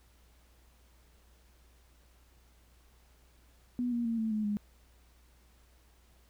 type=tone with pitch steps; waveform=sine; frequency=245.4 / 237.2 / 229.2 / 221.6 / 214.1 / 207 Hz; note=B3 / A#3 / A#3 / A3 / A3 / G#3; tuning=-11 / +30 / -29 / +13 / -47 / -5 cents; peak=-29 dBFS; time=3.79-4.57 s; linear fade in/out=0 ms; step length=130 ms; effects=added 60 Hz sine -61 dBFS peak until 6.29 s + pink hiss -67 dBFS RMS until 6.29 s